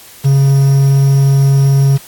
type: tone with quantisation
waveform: triangle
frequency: 137.4 Hz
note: C#3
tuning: 15 cents flat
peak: -4 dBFS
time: 0.24-1.98 s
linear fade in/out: 20 ms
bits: 5
effects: white hiss -37 dBFS RMS until 2.07 s + AAC 64 kbps